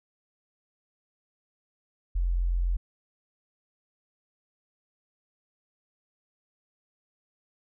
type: tone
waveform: sine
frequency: 43.75 Hz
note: F1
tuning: 4 cents sharp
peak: -23 dBFS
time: 2.15-2.77 s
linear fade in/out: 10 ms
effects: none